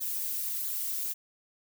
violet noise with flanger, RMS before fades -33 dBFS, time 0-1.14 s, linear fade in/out 20 ms, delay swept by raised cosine 0.35 to 5.85 ms, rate 1.5 Hz, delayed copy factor -0.65, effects none

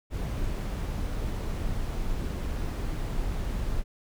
brown noise, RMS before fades -30 dBFS, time 0.1-3.84 s, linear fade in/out 50 ms, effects none

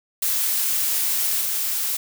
blue noise with level steps, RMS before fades -22 / -24 dBFS, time 0.22-1.97 s, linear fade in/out 5 ms, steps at 1.41 s, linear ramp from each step 2 ms, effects none

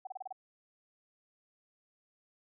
sine tone bursts, 759 Hz, F#5, 44 cents sharp, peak -38 dBFS, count 6, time 0.05-0.326 s, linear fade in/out 5 ms, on 21 ms, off 30 ms, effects none

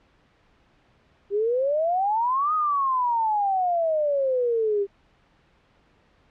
sine exponential two-way sweep, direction up then down, 392.3 to 1264 to 392.3 Hz, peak -20 dBFS, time 1.3-4.87 s, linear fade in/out 50 ms, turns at 2.54 s, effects pink hiss -61 dBFS RMS until 6.3 s + low-pass 3000 Hz 12 dB/octave

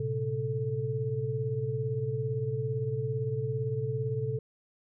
sine tone cluster, 114.5 / 132.2 / 439.9 Hz, A#2 / C3 / A4, -31 / +18 / 0 cents, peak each -34 / -32 / -33 dBFS, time 0-4.39 s, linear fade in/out 5 ms, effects none

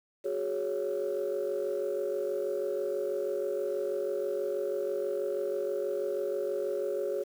sine chord, F# suspended second, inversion none, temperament just, 370 / 416.2 / 555 Hz, F#4 / G#4 / C#5, 0 / +4 / +2 cents, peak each -34 / -32 / -32 dBFS, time 0.24-7.24 s, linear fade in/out 20 ms, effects tanh soft clip ceiling -23 dBFS + 9-bit

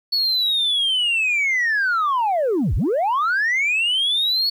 sine linear two-way sweep, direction down then up, 4435 to 34.98 to 4435 Hz, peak -15 dBFS, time 0.12-4.5 s, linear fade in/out 10 ms, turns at 2.75 s, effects tanh soft clip ceiling -15 dBFS + 9-bit

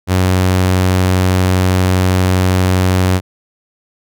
sawtooth tone, 92.5 Hz, F#2, in tune, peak -6 dBFS, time 0.07-3.21 s, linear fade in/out 50 ms, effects none

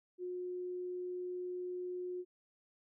sine tone, 360.8 Hz, F#4, 44 cents flat, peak -38 dBFS, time 0.18-2.25 s, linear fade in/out 50 ms, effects none

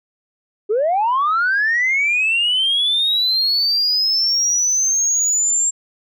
sine linear sweep, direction up, 392 to 7459 Hz, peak -13 dBFS, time 0.69-5.71 s, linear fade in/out 20 ms, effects tanh soft clip ceiling -11 dBFS

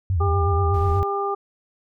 sine tone with vibrato, 87.31 Hz, F2, in tune, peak -18 dBFS, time 0.1-1.03 s, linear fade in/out 0 ms, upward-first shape sine, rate 8.3 Hz, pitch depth 180 cents each way
harmonic tone, 399.9 Hz, G4, 35 cents sharp, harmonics 1 / 2 / 3, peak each -25 / -27 / -26 dBFS, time 0.2-1.35 s, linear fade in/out 10 ms
brown noise, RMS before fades -34 dBFS, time 0.74-1 s, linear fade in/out 2 ms
effects none

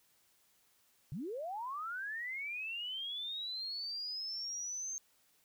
sine linear sweep, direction up, 120 to 6390 Hz, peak -38 dBFS, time 1.12-4.98 s, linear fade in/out 0 ms, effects white hiss -71 dBFS RMS until 5.44 s

